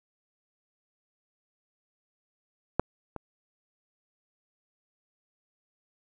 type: clicks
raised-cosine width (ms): 1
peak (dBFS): -8 / -22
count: 2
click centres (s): 2.796 / 3.163
effects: none